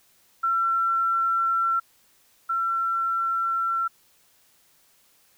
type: tone pair in turn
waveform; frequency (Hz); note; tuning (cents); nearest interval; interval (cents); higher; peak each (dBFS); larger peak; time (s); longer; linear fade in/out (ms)
sine; 1352 / 1352; E6 / E6; +43 / +43; unison; 0; neither; -20 / -22; first; 0.43-1.8 / 2.49-3.88; second; 10
effects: white hiss -61 dBFS RMS until 5.37 s